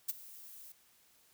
violet noise with ADSR envelope, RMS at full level -32 dBFS, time 0.08-0.72 s, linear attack 14 ms, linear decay 23 ms, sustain -20 dB, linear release 3 ms, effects white hiss -67 dBFS RMS until 1.33 s

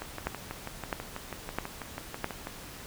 two click trains, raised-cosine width 0.5 ms, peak -14 / -21 dBFS, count 4 / 16, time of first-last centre 0.27-2.244 / 0.02-2.471 s, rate 1.52 / 6.12 Hz, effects pink hiss -45 dBFS RMS until 2.86 s

